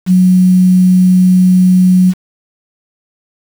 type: tone with quantisation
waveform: sine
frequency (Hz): 183.4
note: F#3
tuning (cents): -15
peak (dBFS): -4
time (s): 0.06-2.14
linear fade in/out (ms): 50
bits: 5
effects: none